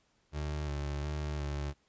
30% pulse tone with vibrato, 73.42 Hz, D2, in tune, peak -31 dBFS, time 0.32-1.74 s, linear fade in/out 50 ms, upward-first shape square, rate 1.4 Hz, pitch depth 33 cents each way, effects pink hiss -72 dBFS RMS until 1.88 s + resampled to 16000 Hz

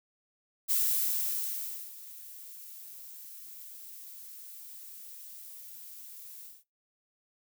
violet noise with ADSR envelope, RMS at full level -27 dBFS, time 0.68-6.64 s, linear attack 29 ms, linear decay 1200 ms, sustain -20 dB, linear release 190 ms, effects noise-tail reverb RT60 0.2 s tail -19 dB re dry

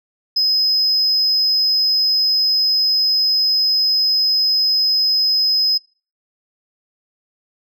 sine tone, 5070 Hz, D#8, 32 cents sharp, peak -11 dBFS, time 0.36-5.78 s, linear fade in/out 10 ms, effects noise-tail reverb RT60 0.4 s tail -25 dB re dry + tanh soft clip ceiling -11 dBFS

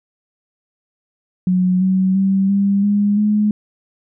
sine tone with pitch steps, 183 / 188.14 / 193.43 / 198.87 / 204.5 / 210.2 Hz, F#3 / F#3 / G3 / G3 / G#3 / G#3, -19 / +29 / -23 / +25 / -26 / +21 cents, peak -12 dBFS, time 1.47-3.51 s, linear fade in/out 2 ms, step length 340 ms, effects none

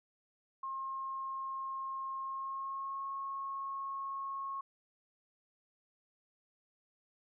sine tone with pitch glide, 1071 to 1091 Hz, C6 to C#6, +40 to -28 cents, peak -37 dBFS, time 0.63-4.61 s, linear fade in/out 5 ms, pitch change +32 cents, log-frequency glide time 2.2-3.06 s, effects none

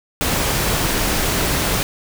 pink noise, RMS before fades -19 dBFS, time 0.21-1.83 s, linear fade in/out 0 ms, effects none

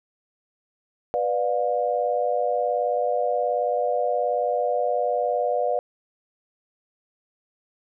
sine chord, B diminished, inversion none, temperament just, 493.9 / 592.7 / 711.2 Hz, B4 / D5 / F5, 0 / +16 / +31 cents, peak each -25 dBFS, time 1.14-5.79 s, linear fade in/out 0 ms, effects none

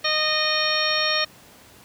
harmonic tone, 616 Hz, D#5, 17 cents flat, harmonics 1 / 2 / 3 / 4 / 5 / 6 / 7 / 9, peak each -28 / -28 / -27 / -28 / -30 / -28 / -27 / -28 dBFS, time 0.04-1.25 s, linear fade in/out 10 ms, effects pink hiss -49 dBFS RMS until 1.84 s + high-pass 80 Hz 12 dB/octave

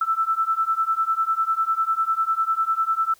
sine beating tone pair, 1318.5 / 1328.5 Hz, E6 / E6, 0 / +13 cents, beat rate 10 Hz, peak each -23 / -22 dBFS, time 0.01-3.14 s, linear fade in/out 5 ms, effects white hiss -56 dBFS RMS until 3.19 s

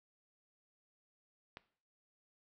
click, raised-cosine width 0.3 ms, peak -30 dBFS, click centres 1.571 s, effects noise-tail reverb RT60 0.5 s tail -18 dB re dry

